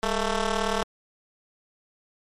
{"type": "ring-modulated tone", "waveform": "10% pulse", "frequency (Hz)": 219.9, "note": "A3", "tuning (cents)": -1, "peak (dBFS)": -12, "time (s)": [0.03, 0.83], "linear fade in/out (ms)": 0, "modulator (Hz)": 239, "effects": ["low-pass 8000 Hz 12 dB/octave", "MP3 64 kbps"]}